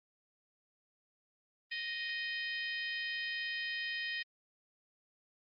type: harmonic tone with a mistuned harmonic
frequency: 622.3 Hz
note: D#5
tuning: in tune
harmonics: 3 / 4 / 5 / 6 / 7 / 8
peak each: -38 / -43 / -44 / -49 / -51 / -48 dBFS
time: 1.71-4.23 s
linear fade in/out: 10 ms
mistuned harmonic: 7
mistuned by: -65 cents
effects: Opus 24 kbps